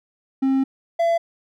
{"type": "tone pair in turn", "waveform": "triangle", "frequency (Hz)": [267.4, 673.8], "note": ["C4", "E5"], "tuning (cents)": [38, 38], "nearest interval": "octave + major third", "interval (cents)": 1600, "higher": "second", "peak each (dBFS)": -14, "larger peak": "neither", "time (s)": [[0.42, 0.64], [0.99, 1.18]], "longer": "first", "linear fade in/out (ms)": 10, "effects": []}